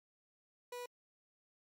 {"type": "tone", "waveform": "30% pulse", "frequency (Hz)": 489.2, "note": "B4", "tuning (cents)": -16, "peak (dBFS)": -40, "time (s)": [0.72, 0.86], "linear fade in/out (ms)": 5, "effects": ["MP3 64 kbps"]}